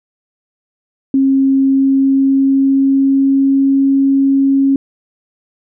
sine tone with pitch glide, 270 to 273.1 Hz, C#4 to C#4, -45 to -26 cents, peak -8 dBFS, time 1.14-4.76 s, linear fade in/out 2 ms, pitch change +19 cents, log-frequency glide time 1.6-3.86 s, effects none

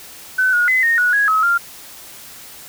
sine tone with pitch steps, 1514 / 1444 / 2030 / 1848 / 1464 / 1661 / 1282 / 1393 Hz, F#6 / F#6 / B6 / A#6 / F#6 / G#6 / E6 / F6, +39 / -43 / +47 / -16 / -19 / 0 / -49 / -5 cents, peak -12 dBFS, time 0.38-1.58 s, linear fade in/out 10 ms, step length 150 ms, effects white hiss -38 dBFS RMS until 2.68 s

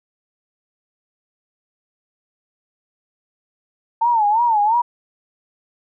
sine tone with vibrato, 888 Hz, A5, 16 cents sharp, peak -13 dBFS, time 4.01-4.82 s, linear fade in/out 10 ms, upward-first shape sine, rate 2.9 Hz, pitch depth 140 cents each way, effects none

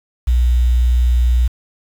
sine tone with quantisation, 60.8 Hz, B1, 26 cents flat, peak -10 dBFS, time 0.27-1.48 s, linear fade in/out 10 ms, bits 6, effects none

